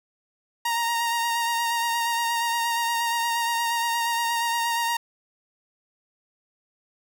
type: tone with vibrato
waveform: sawtooth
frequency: 933 Hz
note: A#5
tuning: 1 cent sharp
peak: -19 dBFS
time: 0.65-4.97 s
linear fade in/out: 5 ms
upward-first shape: sine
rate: 8.5 Hz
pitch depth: 22 cents each way
effects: none